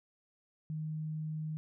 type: tone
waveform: sine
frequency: 155.56 Hz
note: D#3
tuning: in tune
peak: -35 dBFS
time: 0.7-1.57 s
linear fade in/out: 0 ms
effects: none